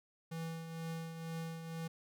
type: tone with tremolo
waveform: square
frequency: 164 Hz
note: E3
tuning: 9 cents flat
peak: -39 dBFS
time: 0.31-1.88 s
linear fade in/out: 10 ms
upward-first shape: triangle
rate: 2.1 Hz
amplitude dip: 55%
effects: none